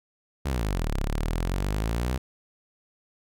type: exponential two-way sweep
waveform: sawtooth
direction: down then up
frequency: 73.42 to 33.2 to 65.5 Hz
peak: -21 dBFS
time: 0.45-2.18 s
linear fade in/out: 10 ms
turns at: 0.95 s
effects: none